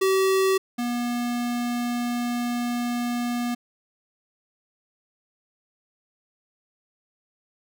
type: tone pair in turn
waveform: square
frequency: 382.7 / 241.1 Hz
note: G4 / B3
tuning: -42 / -41 cents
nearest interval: minor sixth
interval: 799 cents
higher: first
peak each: -19 / -25 dBFS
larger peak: first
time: 0.01-0.58 / 0.78-3.55 s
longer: second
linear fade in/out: 10 ms
effects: none